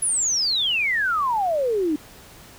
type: exponential sweep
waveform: sine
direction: down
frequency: 10600 to 290 Hz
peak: -19 dBFS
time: 0.02-1.96 s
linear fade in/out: 5 ms
effects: pink hiss -46 dBFS RMS until 2.58 s